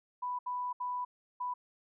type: tone bursts at uneven times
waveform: sine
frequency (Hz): 990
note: B5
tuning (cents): +4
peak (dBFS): -33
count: 4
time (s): 0.22-0.39 / 0.46-0.73 / 0.8-1.05 / 1.4-1.54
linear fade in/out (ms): 10
effects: none